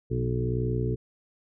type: harmonic tone with a mistuned harmonic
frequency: 61.74 Hz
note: B1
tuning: in tune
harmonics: 1 / 2 / 3 / 4 / 5 / 6 / 7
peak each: -33 / -27 / -39 / -36 / -39 / -34 / -33 dBFS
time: 0.1-0.96 s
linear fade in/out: 20 ms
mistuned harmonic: 3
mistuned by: -41 cents
effects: none